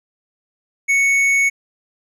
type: tone with tanh clipping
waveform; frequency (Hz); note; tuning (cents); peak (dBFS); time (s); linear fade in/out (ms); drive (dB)
sine; 2217; C#7; 0; -14; 0.88-1.5; 20; 9
effects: none